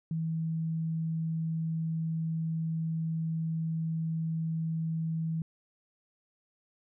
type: tone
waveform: sine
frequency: 161.9 Hz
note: E3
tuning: 31 cents flat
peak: -29 dBFS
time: 0.11-5.42 s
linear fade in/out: 2 ms
effects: none